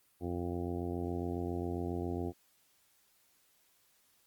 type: harmonic tone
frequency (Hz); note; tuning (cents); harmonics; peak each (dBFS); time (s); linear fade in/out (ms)
87.31; F2; 0; 1 / 2 / 3 / 4 / 5 / 6 / 7 / 8 / 9; -39 / -43 / -40 / -39 / -44 / -52 / -55 / -47 / -50; 0.2-2.33; 50
effects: white hiss -70 dBFS RMS until 4.26 s + Opus 32 kbps